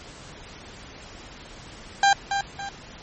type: tone with echo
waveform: 30% pulse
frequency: 796 Hz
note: G5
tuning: 26 cents sharp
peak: -12 dBFS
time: 2.03-2.13 s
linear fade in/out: 2 ms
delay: 280 ms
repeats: 2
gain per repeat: -8 dB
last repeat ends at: 2.69 s
effects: pink hiss -43 dBFS RMS until 3.02 s + MP3 32 kbps